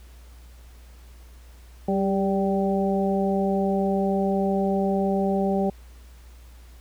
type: harmonic tone with a mistuned harmonic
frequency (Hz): 194.1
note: G3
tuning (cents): -17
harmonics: 1 / 2 / 3 / 4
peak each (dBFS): -23 / -26 / -28 / -29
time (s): 1.88-5.7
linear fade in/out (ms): 5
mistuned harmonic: 2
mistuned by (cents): +30
effects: added 60 Hz sine -44 dBFS peak until 6.8 s + pink hiss -56 dBFS RMS until 6.8 s